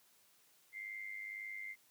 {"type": "tone with amplitude modulation", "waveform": "sine", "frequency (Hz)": 2093, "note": "C7", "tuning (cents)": 0, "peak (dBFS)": -40, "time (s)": [0.72, 1.76], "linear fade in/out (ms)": 50, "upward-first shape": "sine", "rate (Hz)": 102, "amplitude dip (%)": 65, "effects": ["white hiss -69 dBFS RMS until 1.9 s", "high-pass 100 Hz 12 dB/octave"]}